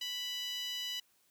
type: tone with high-pass filter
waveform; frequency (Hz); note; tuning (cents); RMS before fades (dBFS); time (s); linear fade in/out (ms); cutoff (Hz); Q
10% pulse; 987.8; B5; 0; -39; 0.01-1; 5; 2800; 3.2
effects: white hiss -71 dBFS RMS until 1.3 s + high-pass 60 Hz 12 dB/octave